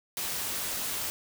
white noise, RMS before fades -33 dBFS, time 0.17-1.1 s, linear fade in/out 0 ms, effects none

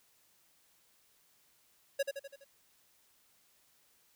square tone with echo, 554.4 Hz, C#5, in tune, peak -29 dBFS, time 1.99-2.03 s, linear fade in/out 10 ms, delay 83 ms, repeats 5, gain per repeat -5 dB, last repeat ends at 2.445 s, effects white hiss -69 dBFS RMS until 4.15 s

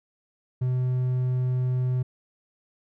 triangle tone, 126.8 Hz, B2, 46 cents sharp, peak -20 dBFS, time 0.61-2.03 s, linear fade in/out 10 ms, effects none

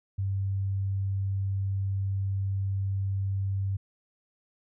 sine tone, 97.5 Hz, G2, 9 cents flat, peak -26 dBFS, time 0.18-3.77 s, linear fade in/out 10 ms, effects none

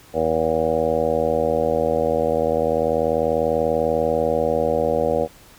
harmonic tone, 80.3 Hz, E2, 45 cents flat, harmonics 1 / 2 / 3 / 4 / 5 / 6 / 7 / 8 / 9 / 10, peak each -33 / -32 / -29 / -31 / -31 / -21 / -22 / -33 / -27 / -32 dBFS, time 0.13-5.28 s, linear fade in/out 50 ms, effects pink hiss -48 dBFS RMS until 5.58 s

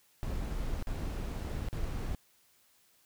brown noise with dropouts, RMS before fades -35 dBFS, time 0.23-2.15 s, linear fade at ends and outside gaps 0 ms, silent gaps 0.825-0.871 / 1.686-1.729 s, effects white hiss -67 dBFS RMS until 3.05 s

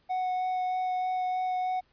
triangle tone with vibrato, 738 Hz, F#5, 5 cents flat, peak -25 dBFS, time 0.09-1.81 s, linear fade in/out 20 ms, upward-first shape sine, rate 3.2 Hz, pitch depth 8 cents each way, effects pink hiss -68 dBFS RMS until 1.92 s + resampled to 11025 Hz

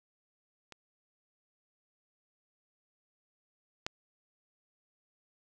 clicks, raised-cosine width 0.2 ms, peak -30 / -16 dBFS, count 2, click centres 0.723 / 3.865 s, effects none

